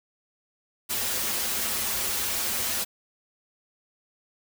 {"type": "noise with comb filter", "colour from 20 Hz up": "white", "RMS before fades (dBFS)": -28, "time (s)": [0.89, 2.85], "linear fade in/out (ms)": 20, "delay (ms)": 6.7, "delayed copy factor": -0.85, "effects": []}